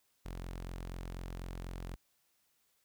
sawtooth tone, 44.1 Hz, F1, 18 cents sharp, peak -37 dBFS, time 0.25-1.96 s, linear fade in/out 10 ms, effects white hiss -75 dBFS RMS until 2.84 s

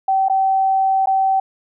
sine tone with dropouts, 770 Hz, G5, 31 cents flat, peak -13 dBFS, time 0.08-1.4 s, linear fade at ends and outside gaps 5 ms, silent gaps 0.285-0.297 / 1.059-1.071 s, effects none

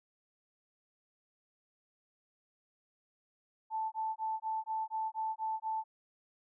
sine tone bursts, 880 Hz, A5, in tune, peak -32 dBFS, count 9, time 3.7-5.84 s, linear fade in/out 50 ms, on 220 ms, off 20 ms, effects none

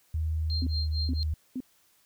sine tone with pitch glide, 79 to 77.24 Hz, D#2 to D#2, +27 to -12 cents, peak -26 dBFS, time 0.14-1.34 s, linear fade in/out 5 ms, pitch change -39 cents, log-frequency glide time 0.69-0.76 s
sine tone with tremolo, 4186 Hz, C8, in tune, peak -31 dBFS, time 0.5-1.23 s, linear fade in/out 0 ms, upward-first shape sine, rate 4.4 Hz, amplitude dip 100%
sine tone bursts, 256.3 Hz, C4, 36 cents flat, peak -30 dBFS, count 3, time 0.62-1.604 s, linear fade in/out 2 ms, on 48 ms, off 420 ms
effects white hiss -65 dBFS RMS until 2.05 s

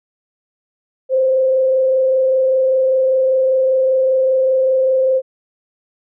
sine tone with frequency modulation, 523.3 Hz, C5, in tune, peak -11 dBFS, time 1.09-5.22 s, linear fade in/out 50 ms, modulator 25.1 Hz, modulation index 0.28, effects none

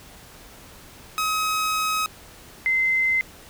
sawtooth / sine tone pair in turn, 1271 / 2067 Hz, D#6 / C7, +36 / -22 cents, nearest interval minor sixth, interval 842 cents, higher second, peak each -18 dBFS, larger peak neither, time 1.18-2.06 / 2.66-3.21 s, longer first, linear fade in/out 0 ms, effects pink hiss -46 dBFS RMS until 3.49 s

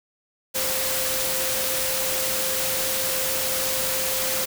sine tone in noise, 523.3 Hz, C5, in tune, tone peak -31 dBFS, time 0.54-4.46 s, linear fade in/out 20 ms, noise white, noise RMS -25 dBFS, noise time 0.54-4.46 s, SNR -9 dB, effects none

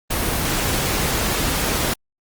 pink noise, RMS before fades -21 dBFS, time 0.1-1.94 s, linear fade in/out 10 ms, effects Opus 24 kbps

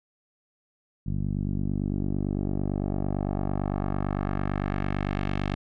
10% pulse tone with low-pass filter sweep, 48.9 Hz, G1, 4 cents flat, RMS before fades -28 dBFS, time 1.06-5.55 s, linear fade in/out 10 ms, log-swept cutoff 170 to 3200 Hz, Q 1.2, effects none

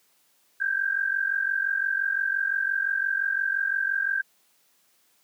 sine tone pair together, 1564.2 / 1610 Hz, G6 / G6, -4 / +46 cents, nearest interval unison, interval 50 cents, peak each -26 dBFS, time 0.6-4.22 s, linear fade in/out 10 ms, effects white hiss -65 dBFS RMS until 5.23 s + high-pass 150 Hz 12 dB/octave

